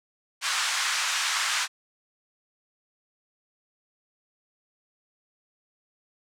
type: band-pass noise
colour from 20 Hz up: pink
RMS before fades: -27 dBFS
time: 0.41-1.68 s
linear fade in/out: 50 ms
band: 1100 to 8200 Hz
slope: 24 dB/octave
effects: none